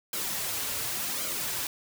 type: noise with flanger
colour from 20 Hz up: white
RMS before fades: -32 dBFS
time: 0.13-1.67 s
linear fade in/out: 2 ms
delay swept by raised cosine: 1.1 to 6.1 ms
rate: 0.9 Hz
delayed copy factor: -0.6
effects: none